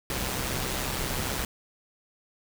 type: noise with amplitude modulation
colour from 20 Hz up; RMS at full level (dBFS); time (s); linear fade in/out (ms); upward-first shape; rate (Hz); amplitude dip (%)
pink; -28; 0.1-1.45; 2; sine; 130; 55
effects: none